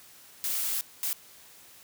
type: noise bursts at uneven times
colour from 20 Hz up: blue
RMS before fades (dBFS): -30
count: 2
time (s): 0.44-0.81 / 1.03-1.13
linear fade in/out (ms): 0
effects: white hiss -53 dBFS RMS until 1.83 s + high-pass 60 Hz 12 dB/octave